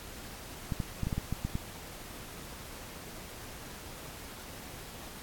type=clicks; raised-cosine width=5 ms; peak=-19 dBFS; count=9; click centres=0.722 / 0.802 / 1.033 / 1.07 / 1.128 / 1.18 / 1.326 / 1.45 / 1.554 s; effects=pink hiss -46 dBFS RMS until 5.22 s + AAC 64 kbps